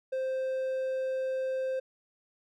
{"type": "tone", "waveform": "triangle", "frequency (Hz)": 523.3, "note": "C5", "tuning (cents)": 0, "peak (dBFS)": -27, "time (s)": [0.12, 1.8], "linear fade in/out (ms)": 10, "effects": []}